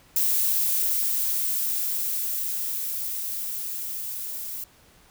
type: noise with level ramp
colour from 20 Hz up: violet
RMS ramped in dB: -22 to -34 dBFS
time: 0.16-4.64 s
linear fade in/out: 2 ms
effects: pink hiss -56 dBFS RMS until 5.1 s